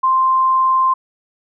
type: tone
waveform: sine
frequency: 1046.5 Hz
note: C6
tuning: in tune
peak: -11 dBFS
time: 0.03-0.94 s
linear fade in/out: 10 ms
effects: none